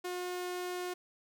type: tone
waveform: sawtooth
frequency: 359.7 Hz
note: F#4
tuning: 49 cents flat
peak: -32 dBFS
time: 0.04-0.94 s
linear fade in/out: 10 ms
effects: none